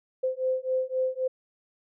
sine beating tone pair, 515 / 518.8 Hz, C5 / C5, -28 / -15 cents, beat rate 3.8 Hz, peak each -28 dBFS, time 0.23-1.28 s, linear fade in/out 10 ms, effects none

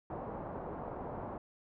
white low-pass noise, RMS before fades -42 dBFS, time 0.1-1.38 s, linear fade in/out 2 ms, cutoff 920 Hz, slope 24 dB/octave, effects none

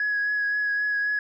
sine tone with vibrato, 1673 Hz, G#6, 12 cents sharp, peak -21 dBFS, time 0-1.19 s, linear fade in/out 2 ms, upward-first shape triangle, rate 3.8 Hz, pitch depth 19 cents each way, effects tanh soft clip ceiling -19 dBFS

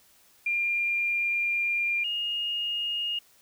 sine tone pair in turn, 2397 / 2851 Hz, D7 / F7, +35 / +35 cents, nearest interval minor third, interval 300 cents, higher second, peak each -24 / -27 dBFS, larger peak first, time 0.46-2.04 / 2.04-3.19 s, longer first, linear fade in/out 5 ms, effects white hiss -60 dBFS RMS until 3.41 s

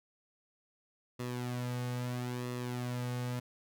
sawtooth tone with flanger, 123.47 Hz, B2, in tune, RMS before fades -37 dBFS, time 1.19-3.4 s, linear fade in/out 10 ms, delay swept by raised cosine 1.3 to 3 ms, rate 0.76 Hz, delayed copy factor -0.6, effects none

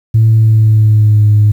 sine tone with pitch glide, 111.5 to 105.24 Hz, A2 to G#2, +23 to +23 cents, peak -3 dBFS, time 0.14-1.52 s, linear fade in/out 10 ms, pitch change -100 cents, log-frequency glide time 0.29-1.28 s, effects tanh soft clip ceiling -1 dBFS + 7-bit

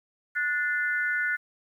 sine tone cluster, 1461 / 1761 / 2069 Hz, F#6 / A6 / C7, -22 / +1 / -20 cents, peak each -26 / -30 / -34 dBFS, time 0.35-1.37 s, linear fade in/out 20 ms, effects 10-bit

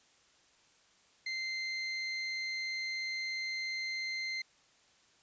30% pulse tone, 2081 Hz, C7, 10 cents flat, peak -32 dBFS, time 1.26-4.42 s, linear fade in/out 5 ms, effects white hiss -66 dBFS RMS until 5.22 s + resampled to 16000 Hz

